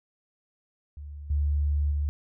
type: tone with level steps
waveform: sine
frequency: 73 Hz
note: D2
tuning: 10 cents flat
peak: -37 / -22 / -24 dBFS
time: 0.97-2.09 s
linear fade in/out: 0 ms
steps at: 1.3 / 1.91 s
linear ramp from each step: 5 ms
effects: none